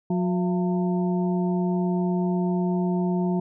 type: harmonic tone with a mistuned harmonic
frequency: 180.4 Hz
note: F#3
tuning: 44 cents flat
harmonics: 1 / 2 / 4 / 5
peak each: -22 / -28 / -34 / -36 dBFS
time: 0.1-3.4 s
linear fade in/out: 5 ms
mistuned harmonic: 4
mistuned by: -100 cents
effects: none